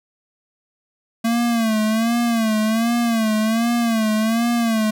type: tone with vibrato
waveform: square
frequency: 226 Hz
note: A3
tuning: 47 cents sharp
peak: -17 dBFS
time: 1.24-4.91 s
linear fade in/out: 10 ms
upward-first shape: sine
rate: 1.3 Hz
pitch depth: 86 cents each way
effects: none